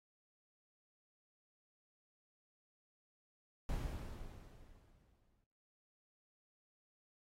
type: noise with exponential decay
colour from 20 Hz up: brown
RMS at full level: -38 dBFS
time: 3.69-5.44 s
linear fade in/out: 1 ms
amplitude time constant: 380 ms
effects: noise-tail reverb RT60 0.9 s tail -21 dB re dry + AAC 48 kbps